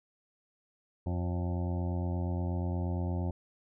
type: harmonic tone with a mistuned harmonic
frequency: 88.5 Hz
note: F2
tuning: 23 cents sharp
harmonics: 1 / 2 / 3 / 4 / 6 / 7 / 8 / 9 / 10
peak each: -31 / -37 / -41 / -43 / -47 / -48 / -49 / -50 / -51 dBFS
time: 1.06-3.31 s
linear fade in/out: 5 ms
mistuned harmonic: 6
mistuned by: +25 cents
effects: none